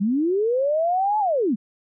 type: linear two-way sweep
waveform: sine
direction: up then down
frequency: 185 to 868 to 185 Hz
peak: -18 dBFS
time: 0-1.56 s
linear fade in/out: 20 ms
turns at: 1.19 s
effects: none